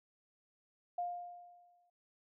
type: tone with exponential decay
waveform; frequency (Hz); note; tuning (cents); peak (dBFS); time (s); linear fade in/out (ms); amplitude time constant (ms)
sine; 705; F5; +16; -33; 0.98-1.9; 5; 200
effects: none